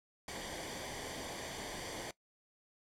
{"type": "noise with comb filter", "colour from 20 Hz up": "pink", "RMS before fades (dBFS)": -43, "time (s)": [0.28, 2.11], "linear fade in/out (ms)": 2, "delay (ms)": 0.75, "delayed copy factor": -0.65, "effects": ["noise-tail reverb RT60 0.1 s tail -19 dB re dry", "low-pass 9000 Hz 12 dB/octave"]}